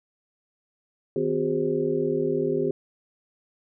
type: tone cluster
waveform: sine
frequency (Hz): 157 / 253.9 / 366.6 / 406.8 / 528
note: D#3 / B3 / F#4 / G#4 / C5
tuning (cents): +16 / +48 / -16 / -36 / +16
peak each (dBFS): -33 / -30 / -27 / -25 / -34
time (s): 1.16-2.71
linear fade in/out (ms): 2
effects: none